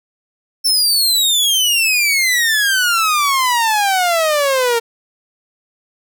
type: exponential sweep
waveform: sawtooth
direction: down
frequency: 5400 to 456.6 Hz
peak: -9 dBFS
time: 0.64-4.8 s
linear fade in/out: 20 ms
effects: none